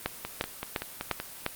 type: two click trains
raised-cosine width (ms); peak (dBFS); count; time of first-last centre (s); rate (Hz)
0.3; -16 / -10; 6 / 5; 0.25-1.201 / 0.06-1.464; 5.26 / 2.85
effects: white hiss -44 dBFS RMS until 1.55 s + Opus 24 kbps